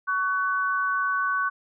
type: tone pair together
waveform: sine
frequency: 1124 / 1501.3 Hz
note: C#6 / F#6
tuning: +24 / +25 cents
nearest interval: perfect fourth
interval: 501 cents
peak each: -25 dBFS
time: 0.07-1.5 s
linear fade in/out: 20 ms
effects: none